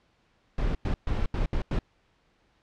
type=noise bursts at uneven times; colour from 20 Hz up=brown; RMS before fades=-26 dBFS; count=6; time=0.58-0.75 / 0.85-0.94 / 1.07-1.26 / 1.34-1.46 / 1.53-1.62 / 1.71-1.79 s; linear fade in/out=2 ms; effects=pink hiss -67 dBFS RMS until 2.62 s + low-pass 4000 Hz 12 dB/octave